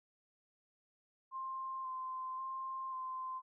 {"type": "tone with vibrato", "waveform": "sine", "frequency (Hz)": 1046.5, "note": "C6", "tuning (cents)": 0, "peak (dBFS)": -39, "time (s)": [1.31, 3.42], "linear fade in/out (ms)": 50, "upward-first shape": "square", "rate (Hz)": 0.93, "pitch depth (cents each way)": 14, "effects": []}